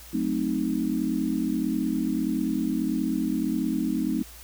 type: chord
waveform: sine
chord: F# diminished seventh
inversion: none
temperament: equal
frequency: 185 / 220 / 261.6 / 311.1 Hz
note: F#3 / A3 / C4 / Eb4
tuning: 0 / 0 / 0 / 0 cents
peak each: -32 / -29 / -28 / -28 dBFS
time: 0.13-4.23 s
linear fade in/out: 10 ms
effects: added 58 Hz sine -47 dBFS peak until 4.43 s + white hiss -47 dBFS RMS until 4.43 s